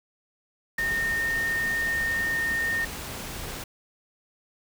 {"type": "tone in noise", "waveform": "sine", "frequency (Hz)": 1832, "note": "A#6", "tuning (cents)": -31, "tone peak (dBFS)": -24, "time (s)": [0.78, 2.85], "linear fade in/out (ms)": 5, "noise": "pink", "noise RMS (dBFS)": -36, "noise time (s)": [0.78, 3.64], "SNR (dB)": 9, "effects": []}